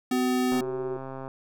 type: tone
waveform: square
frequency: 252.8 Hz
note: B3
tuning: 41 cents sharp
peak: -24 dBFS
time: 0.11-0.61 s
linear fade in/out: 5 ms
type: tone with pitch glide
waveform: sine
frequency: 375.4 to 381.7 Hz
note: F#4 to G4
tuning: +25 to -46 cents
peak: -29 dBFS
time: 0.12-0.97 s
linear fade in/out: 5 ms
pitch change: +29 cents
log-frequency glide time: 0.38-0.65 s
type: click train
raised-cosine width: 1 ms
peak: -24 dBFS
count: 102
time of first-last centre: 0.52-1.279 s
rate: 133 Hz
effects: none